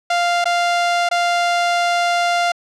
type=tone with dropouts; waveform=sawtooth; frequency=697 Hz; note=F5; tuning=4 cents flat; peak=-11 dBFS; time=0.1-2.52 s; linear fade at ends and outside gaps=5 ms; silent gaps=0.443-0.455 / 1.09-1.112 s; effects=low-pass 6000 Hz 12 dB/octave